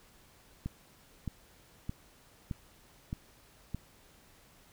click train, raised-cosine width 5 ms, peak -23 dBFS, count 6, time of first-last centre 0.66-3.746 s, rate 1.62 Hz, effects pink hiss -61 dBFS RMS until 4.72 s

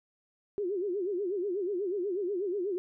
sine tone with vibrato, 381 Hz, G4, 49 cents flat, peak -29 dBFS, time 0.58-2.78 s, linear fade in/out 0 ms, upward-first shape sine, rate 8.2 Hz, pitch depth 170 cents each way, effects none

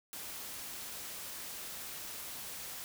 white noise, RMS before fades -44 dBFS, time 0.13-2.84 s, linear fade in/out 0 ms, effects none

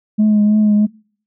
sine tone with vibrato, 211.1 Hz, G#3, 29 cents sharp, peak -7 dBFS, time 0.18-0.87 s, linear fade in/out 20 ms, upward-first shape triangle, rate 3.1 Hz, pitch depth 30 cents each way, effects noise-tail reverb RT60 0.5 s tail -26 dB re dry + tanh soft clip ceiling -7 dBFS

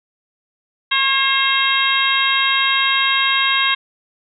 harmonic tone with a mistuned harmonic, 540 Hz, C#5, 45 cents flat, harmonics 2 / 3 / 4 / 5 / 6 / 7, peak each -21 / -21 / -21 / -21 / -21 / -21 dBFS, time 0.91-3.75 s, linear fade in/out 10 ms, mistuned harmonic 4, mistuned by -26 cents, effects none

